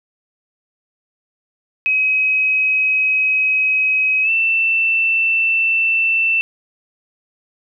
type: tone with pitch glide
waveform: sine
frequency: 2540 to 2671 Hz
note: D#7 to E7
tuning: +35 to +22 cents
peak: -13 dBFS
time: 1.86-6.41 s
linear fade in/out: 0 ms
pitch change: +87 cents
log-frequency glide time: 4.23-4.3 s
effects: none